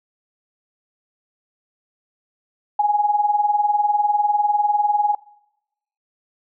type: tone with tremolo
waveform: sine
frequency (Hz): 830.6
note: G#5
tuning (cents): 0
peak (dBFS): -12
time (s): 2.79-5.15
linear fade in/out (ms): 5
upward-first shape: sine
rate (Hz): 20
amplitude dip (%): 70
effects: noise-tail reverb RT60 0.9 s tail -24 dB re dry